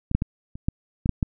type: clicks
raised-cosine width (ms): 5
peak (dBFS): -16 / -6 / -11 / -24 / -9 / -11 / -7 / -9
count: 8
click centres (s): 0.114 / 0.15 / 0.221 / 0.555 / 0.685 / 1.059 / 1.093 / 1.228
effects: none